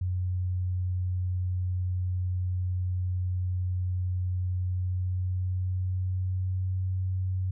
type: tone with pitch glide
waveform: sine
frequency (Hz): 91.1 to 93.12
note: F#2 to F#2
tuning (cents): -26 to +12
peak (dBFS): -26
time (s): 0.01-7.51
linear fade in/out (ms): 5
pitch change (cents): +38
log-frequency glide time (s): 4.58-6.74
effects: none

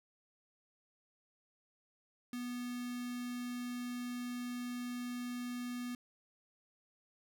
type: tone with notch filter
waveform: square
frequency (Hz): 245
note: B3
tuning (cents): -14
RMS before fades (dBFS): -41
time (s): 2.33-5.95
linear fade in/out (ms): 2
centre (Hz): 700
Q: 1.7
effects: none

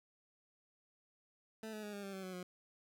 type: tone with pitch steps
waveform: 20% pulse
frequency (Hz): 220 / 213.9 / 207.9 / 202.1 / 196.45 / 190.97 / 185.64 / 180.46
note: A3 / A3 / G#3 / G#3 / G3 / G3 / F#3 / F#3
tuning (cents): 0 / -49 / +2 / -47 / +4 / -45 / +6 / -43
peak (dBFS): -39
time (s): 1.63-2.43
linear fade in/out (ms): 2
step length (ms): 100
effects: none

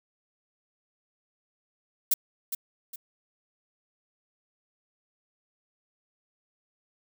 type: noise with echo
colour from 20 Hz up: violet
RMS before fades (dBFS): -22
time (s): 2.11-2.14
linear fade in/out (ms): 5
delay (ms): 410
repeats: 2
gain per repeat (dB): -9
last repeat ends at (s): 2.96
effects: none

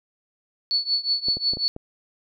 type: tone with tremolo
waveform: sine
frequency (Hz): 4435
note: C#8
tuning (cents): 0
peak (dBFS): -17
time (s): 0.71-1.68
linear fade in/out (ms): 0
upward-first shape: triangle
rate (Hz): 5.5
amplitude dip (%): 95
type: clicks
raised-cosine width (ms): 2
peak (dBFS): -21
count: 5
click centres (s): 1.285 / 1.37 / 1.535 / 1.571 / 1.764
effects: none

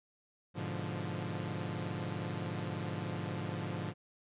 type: chord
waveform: sawtooth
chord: G# diminished seventh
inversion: none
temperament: equal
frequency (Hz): 103.83 / 123.47 / 146.83 / 174.61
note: G#2 / B2 / D3 / F3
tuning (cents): 0 / 0 / 0 / 0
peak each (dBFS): -37 / -40 / -38 / -37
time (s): 0.54-3.94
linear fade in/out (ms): 50
effects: resampled to 8000 Hz

